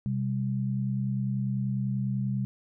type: tone pair together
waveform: sine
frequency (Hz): 128.14 / 198.3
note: C3 / G3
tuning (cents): -36 / +20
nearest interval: minor sixth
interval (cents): 756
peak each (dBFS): -28 / -30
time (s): 0.06-2.45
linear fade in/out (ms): 0
effects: none